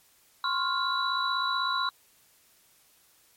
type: tone cluster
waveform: sine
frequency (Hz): 1039 / 1095 / 1403 / 3939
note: C6 / C#6 / F6 / B7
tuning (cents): -12 / -22 / +8 / -5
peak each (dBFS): -31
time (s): 0.44-1.89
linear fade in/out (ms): 2
effects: white hiss -62 dBFS RMS until 3.36 s + MP3 64 kbps